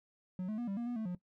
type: tone with pitch steps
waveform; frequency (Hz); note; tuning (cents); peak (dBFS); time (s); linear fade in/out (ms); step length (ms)
triangle; 183.3 / 215.1 / 240.3 / 196.6 / 236.8 / 242.9 / 220.2 / 178.6; F#3 / A3 / B3 / G3 / A#3 / B3 / A3 / F3; -16 / -39 / -47 / +5 / +27 / -29 / +2 / +39; -33; 0.39-1.15; 2; 95
effects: noise-tail reverb RT60 0.1 s tail -18 dB re dry